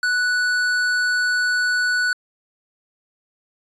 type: tone with hard clipping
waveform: triangle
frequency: 1480 Hz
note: F#6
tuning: in tune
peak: -19 dBFS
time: 0.03-2.13 s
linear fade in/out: 2 ms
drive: 14 dB
effects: resampled to 22050 Hz